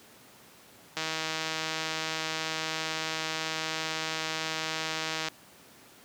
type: click train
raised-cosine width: 0.2 ms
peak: -14 dBFS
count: 687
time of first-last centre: 0.97-5.284 s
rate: 159 Hz
effects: pink hiss -54 dBFS RMS until 6.04 s + high-pass 150 Hz 12 dB/octave